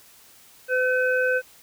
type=harmonic tone; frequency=508 Hz; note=B4; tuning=49 cents sharp; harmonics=1 / 3 / 5; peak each=-22 / -22 / -34 dBFS; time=0.68-1.42 s; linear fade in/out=50 ms; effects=white hiss -52 dBFS RMS until 1.62 s